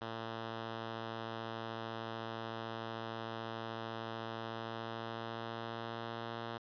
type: tone with pitch glide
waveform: 5% pulse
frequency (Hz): 113.5 to 115.55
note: A#2 to A#2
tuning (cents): -46 to -15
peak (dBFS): -29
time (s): 0.01-6.58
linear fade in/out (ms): 5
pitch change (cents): +31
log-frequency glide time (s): 4.36-6.36
effects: resampled to 11025 Hz